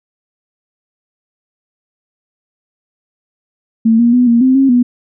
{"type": "tone with pitch steps", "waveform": "sine", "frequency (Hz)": [225.3, 236.7, 247.7, 234.3, 259.6, 270.1, 244.7], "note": ["A3", "A#3", "B3", "A#3", "C4", "C#4", "B3"], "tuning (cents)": [41, 27, 5, 9, -13, -45, -16], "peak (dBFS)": -6, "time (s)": [3.85, 4.83], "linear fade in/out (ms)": 10, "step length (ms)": 140, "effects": []}